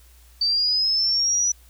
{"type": "linear sweep", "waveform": "sine", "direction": "up", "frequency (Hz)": [4593, 5920], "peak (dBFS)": -18, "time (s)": [0.41, 1.52], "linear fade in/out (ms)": 5, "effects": ["added 60 Hz sine -49 dBFS peak until 1.69 s", "white hiss -56 dBFS RMS until 1.69 s"]}